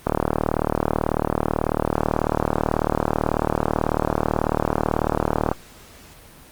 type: click train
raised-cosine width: 1 ms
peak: -4 dBFS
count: 209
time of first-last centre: 0.07-5.515 s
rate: 38.2 Hz
effects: pink hiss -46 dBFS RMS until 6.51 s + Opus 32 kbps